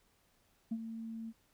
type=tone with ADSR envelope; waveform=sine; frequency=225.6 Hz; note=A3; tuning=44 cents sharp; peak=-30 dBFS; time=0.71-1.33 s; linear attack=10 ms; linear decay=54 ms; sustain=-10 dB; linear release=44 ms; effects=tanh soft clip ceiling -30 dBFS + pink hiss -72 dBFS RMS until 1.53 s